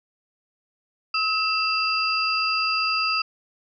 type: tone cluster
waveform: sine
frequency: 1285 / 2678 / 4810 Hz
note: E6 / E7 / D8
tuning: -45 / +27 / +41 cents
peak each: -25 dBFS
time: 1.14-3.22 s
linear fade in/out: 5 ms
effects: none